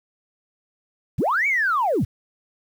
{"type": "linear two-way sweep", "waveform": "sine", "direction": "up then down", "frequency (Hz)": [58.2, 2307, 58.2], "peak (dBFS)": -17, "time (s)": [1.18, 2.05], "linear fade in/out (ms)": 10, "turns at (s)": 1.47, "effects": ["tanh soft clip ceiling -13 dBFS", "8-bit"]}